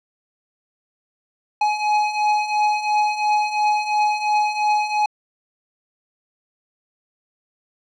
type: beating tone pair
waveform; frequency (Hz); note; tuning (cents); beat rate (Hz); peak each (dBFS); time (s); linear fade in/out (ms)
square; 840 / 842.9; G#5 / G#5; +19 / +25; 2.9; -24 / -19; 1.61-5.06; 5
effects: low-pass 4000 Hz 12 dB/octave